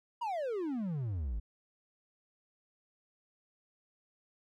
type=exponential sweep; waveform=triangle; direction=down; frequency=989 to 49.35 Hz; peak=-31 dBFS; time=0.21-1.4 s; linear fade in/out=10 ms; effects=none